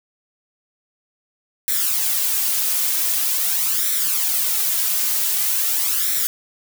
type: noise with flanger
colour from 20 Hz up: blue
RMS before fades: -20 dBFS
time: 1.68-6.27 s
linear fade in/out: 0 ms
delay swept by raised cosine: 0.52 to 3.32 ms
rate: 0.45 Hz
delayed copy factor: +0.65
effects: none